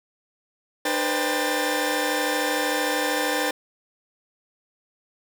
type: tone cluster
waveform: sawtooth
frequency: 300.8 / 486.9 / 520 / 793 / 1780 Hz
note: D4 / B4 / C5 / G5 / A6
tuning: +42 / -25 / -11 / +20 / +20 cents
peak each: -25 dBFS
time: 0.85-3.51 s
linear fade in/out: 5 ms
effects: none